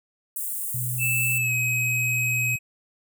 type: high-pass noise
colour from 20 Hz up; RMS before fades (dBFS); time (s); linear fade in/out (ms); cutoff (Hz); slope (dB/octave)
white; -30; 0.36-1.38; 2; 8000; 48
type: tone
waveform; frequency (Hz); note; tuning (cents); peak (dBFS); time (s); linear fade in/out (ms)
sine; 123.47; B2; 0; -28; 0.74-2.56; 5
type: tone with pitch glide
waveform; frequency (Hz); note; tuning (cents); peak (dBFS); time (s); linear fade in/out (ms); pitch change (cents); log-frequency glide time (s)
square; 2637 to 2537; E7 to D#7; 0 to +33; -23; 0.98-2.59; 50; -67; 1.38-1.53
effects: none